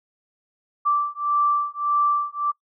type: beating tone pair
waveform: sine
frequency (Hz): 1169 / 1170.7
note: D6 / D6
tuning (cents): -8 / -6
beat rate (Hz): 1.7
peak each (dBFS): -22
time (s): 0.85-2.52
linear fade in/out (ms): 20
effects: noise-tail reverb RT60 0.1 s tail -23 dB re dry